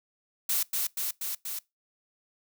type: noise with echo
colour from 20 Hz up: blue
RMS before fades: -27 dBFS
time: 0.49-0.63 s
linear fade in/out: 5 ms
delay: 240 ms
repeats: 4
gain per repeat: -2 dB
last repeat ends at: 1.59 s
effects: noise-tail reverb RT60 0.2 s tail -22 dB re dry